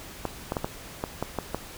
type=clicks; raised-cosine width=1 ms; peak=-13 dBFS; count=8; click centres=0.253 / 0.521 / 0.568 / 0.645 / 1.039 / 1.226 / 1.387 / 1.546 s; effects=pink hiss -43 dBFS RMS until 1.77 s